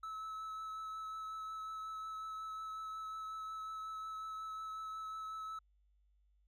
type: tone with vibrato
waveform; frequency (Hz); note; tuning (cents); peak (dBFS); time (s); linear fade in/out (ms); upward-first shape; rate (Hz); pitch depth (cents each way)
triangle; 1300; E6; -24; -40; 0.03-5.59; 5; triangle; 5.5; 15
effects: added 50 Hz sine -69 dBFS peak until 6.47 s

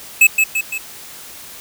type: tone with echo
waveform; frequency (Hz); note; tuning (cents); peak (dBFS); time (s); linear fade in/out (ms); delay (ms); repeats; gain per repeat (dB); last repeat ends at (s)
square; 2594; E7; -28; -6; 0.21-0.27; 5; 170; 3; -5; 0.78
effects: white hiss -36 dBFS RMS until 1.6 s

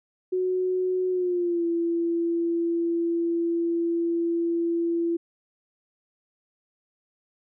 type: tone with pitch glide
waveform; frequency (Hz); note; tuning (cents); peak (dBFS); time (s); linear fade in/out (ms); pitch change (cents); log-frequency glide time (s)
sine; 368.4 to 337.8; F#4 to E4; -7 to +42; -22; 0.32-5.17; 10; -151; 1.1-1.65
effects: none

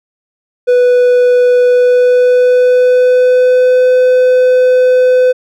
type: tone with pitch glide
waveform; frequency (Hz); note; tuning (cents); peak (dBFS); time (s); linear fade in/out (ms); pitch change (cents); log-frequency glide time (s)
triangle; 493.9 to 505.7; B4 to B4; 0 to +41; -3; 0.67-5.33; 20; +41; 1.65-3.9
effects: none

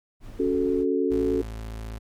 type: noise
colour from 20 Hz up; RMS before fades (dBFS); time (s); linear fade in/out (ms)
brown; -40; 0.2-0.86; 50
type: chord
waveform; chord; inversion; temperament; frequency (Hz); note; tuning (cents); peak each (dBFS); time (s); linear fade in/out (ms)
sine; F# minor; second; equal; 277.2 / 370 / 440; C#4 / F#4 / A4; 0 / 0 / 0; -25; 0.39-1.42; 10
type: tone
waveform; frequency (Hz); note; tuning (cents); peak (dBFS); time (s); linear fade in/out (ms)
35% pulse; 55; A1; 0; -31; 1.1-1.99; 20
effects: MP3 96 kbps

